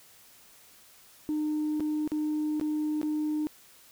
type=tone with dropouts; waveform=sine; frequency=304.2 Hz; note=D#4; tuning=39 cents flat; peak=-25 dBFS; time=1.29-3.47 s; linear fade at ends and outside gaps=0 ms; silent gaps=1.798-1.805 / 2.076-2.118 / 2.598-2.612 / 3.015-3.03 s; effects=tanh soft clip ceiling -24 dBFS + white hiss -56 dBFS RMS until 3.91 s